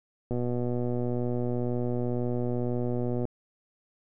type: click train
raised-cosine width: 2 ms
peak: -18 dBFS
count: 360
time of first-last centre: 0.31-3.253 s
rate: 122 Hz
effects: none